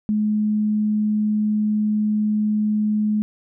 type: tone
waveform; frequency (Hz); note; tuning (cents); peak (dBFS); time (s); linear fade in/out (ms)
sine; 212.1; G#3; +37; -17; 0.09-3.22; 0
effects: none